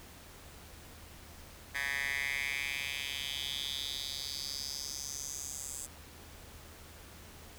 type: tone with high-pass filter sweep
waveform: 10% pulse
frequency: 140 Hz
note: C#3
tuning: 18 cents sharp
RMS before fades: -38 dBFS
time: 1.74-5.87 s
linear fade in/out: 20 ms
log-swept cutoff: 1700 to 7800 Hz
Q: 4.3
effects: added 78 Hz sine -56 dBFS peak until 7.58 s + pink hiss -53 dBFS RMS until 7.58 s